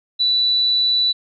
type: tone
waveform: sine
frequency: 3962 Hz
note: B7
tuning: 5 cents sharp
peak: -14 dBFS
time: 0.19-1.13 s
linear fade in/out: 20 ms
effects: none